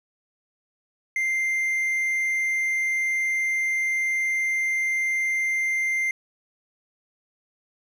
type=tone; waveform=triangle; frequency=2093 Hz; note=C7; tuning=in tune; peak=-20 dBFS; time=1.16-6.11 s; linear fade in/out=2 ms; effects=none